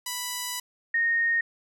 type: tone pair in turn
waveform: 5% pulse / sine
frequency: 987.8 / 1852.4 Hz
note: B5 / A#6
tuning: 0 / -11 cents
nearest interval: major seventh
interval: 1089 cents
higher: second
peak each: -18 / -21 dBFS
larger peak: first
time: 0.06-0.6 / 0.94-1.41 s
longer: first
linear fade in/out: 5 ms
effects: none